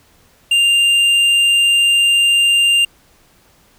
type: tone with hard clipping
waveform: sine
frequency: 2794 Hz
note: F7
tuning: in tune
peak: -11 dBFS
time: 0.51-2.85 s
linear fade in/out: 5 ms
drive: 6 dB
effects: pink hiss -52 dBFS RMS until 3.78 s